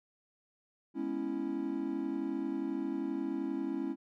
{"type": "chord", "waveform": "triangle", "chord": "C# minor seventh", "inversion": "second", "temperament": "equal", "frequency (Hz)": [207.7, 246.9, 277.2, 329.6], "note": ["G#3", "B3", "C#4", "E4"], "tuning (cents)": [0, 0, 0, 0], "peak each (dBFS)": [-40, -40, -34, -35], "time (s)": [0.94, 3.96], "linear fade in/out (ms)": 50, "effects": []}